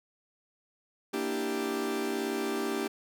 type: chord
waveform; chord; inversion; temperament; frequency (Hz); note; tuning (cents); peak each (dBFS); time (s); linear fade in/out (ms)
40% pulse; E half-diminished seventh; second; equal; 233.1 / 293.7 / 329.6 / 392; Bb3 / D4 / E4 / G4; 0 / 0 / 0 / 0; -36 / -35 / -38 / -32; 1.13-2.88; 10
effects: none